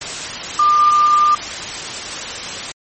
sine tone in noise, 1198 Hz, D6, 34 cents sharp, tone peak -9 dBFS, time 0.59-1.35 s, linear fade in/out 5 ms, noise white, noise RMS -25 dBFS, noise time 0.01-2.72 s, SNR +13 dB, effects MP3 32 kbps

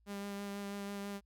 sawtooth tone with vibrato, 200.8 Hz, G3, 42 cents sharp, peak -36 dBFS, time 0.06-1.21 s, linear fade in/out 50 ms, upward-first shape sine, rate 6.1 Hz, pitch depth 13 cents each way, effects added 56 Hz sine -67 dBFS peak until 1.25 s

